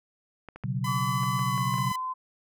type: clicks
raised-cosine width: 0.5 ms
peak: -27 dBFS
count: 8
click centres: 0.487 / 0.56 / 0.637 / 1.234 / 1.393 / 1.579 / 1.74 / 1.783 s
type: chord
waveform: sine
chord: B suspended second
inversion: none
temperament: just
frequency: 123.47 / 138.9 / 185.21 Hz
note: B2 / C#3 / F#3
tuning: 0 / +4 / +2 cents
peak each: -30 / -31 / -33 dBFS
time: 0.64-1.92 s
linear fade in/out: 5 ms
type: tone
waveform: sawtooth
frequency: 1008 Hz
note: B5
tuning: 35 cents sharp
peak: -28 dBFS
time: 0.84-1.96 s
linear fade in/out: 5 ms
type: tone with pitch glide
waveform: sine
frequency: 1146 to 1026.9 Hz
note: D6 to C6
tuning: -43 to -33 cents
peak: -29 dBFS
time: 0.86-2.14 s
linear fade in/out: 20 ms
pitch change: -190 cents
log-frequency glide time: 1.4-1.93 s
effects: none